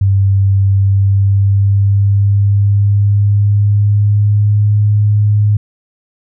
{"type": "tone with pitch glide", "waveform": "sine", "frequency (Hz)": [98, 104.43], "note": ["G2", "G#2"], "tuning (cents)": [0, 10], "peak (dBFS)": -7, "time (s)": [0.01, 5.57], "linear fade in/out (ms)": 5, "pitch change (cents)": 110, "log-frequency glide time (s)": [0.72, 4.77], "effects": []}